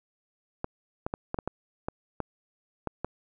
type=clicks; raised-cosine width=1 ms; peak=-16 dBFS; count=10; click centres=0.644 / 1.065 / 1.139 / 1.344 / 1.388 / 1.476 / 1.885 / 2.203 / 2.873 / 3.046 s; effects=none